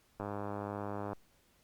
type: click train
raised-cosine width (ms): 1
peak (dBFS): -25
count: 96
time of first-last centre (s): 0.2-1.131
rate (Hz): 102
effects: pink hiss -69 dBFS RMS until 1.63 s + Opus 48 kbps